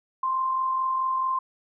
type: tone with amplitude modulation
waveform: sine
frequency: 1047 Hz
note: C6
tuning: 1 cent sharp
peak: -21 dBFS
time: 0.23-1.39 s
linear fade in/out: 5 ms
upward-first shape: sine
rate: 44.6 Hz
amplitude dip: 35%
effects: none